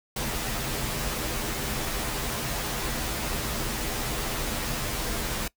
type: noise with comb filter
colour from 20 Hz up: pink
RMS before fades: -30 dBFS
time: 0.16-5.48 s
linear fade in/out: 5 ms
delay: 11 ms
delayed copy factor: -0.85
effects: noise-tail reverb RT60 0.1 s tail -22 dB re dry